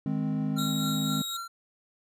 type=chord; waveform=triangle; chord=Ab major; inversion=second; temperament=equal; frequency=155.56 / 207.7 / 261.6 Hz; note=Eb3 / Ab3 / C4; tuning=0 / 0 / 0 cents; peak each=-29 / -29 / -29 dBFS; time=0.06-1.22 s; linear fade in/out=2 ms
type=tone with tremolo; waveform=square; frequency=1367 Hz; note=F6; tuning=37 cents flat; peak=-34 dBFS; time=0.56-1.48 s; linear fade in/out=10 ms; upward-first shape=triangle; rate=3.9 Hz; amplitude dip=90%
type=tone; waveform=sawtooth; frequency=3800 Hz; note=A#7; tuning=33 cents sharp; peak=-29 dBFS; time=0.58-1.37 s; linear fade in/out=5 ms
effects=resampled to 32000 Hz